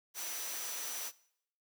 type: tone in noise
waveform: sine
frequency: 5920 Hz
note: F#8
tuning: in tune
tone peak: -44 dBFS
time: 0.14-1.12 s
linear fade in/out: 50 ms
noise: white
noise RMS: -41 dBFS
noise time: 0.14-1.12 s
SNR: -6 dB
effects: noise-tail reverb RT60 0.7 s tail -21 dB re dry + high-pass 400 Hz 12 dB/octave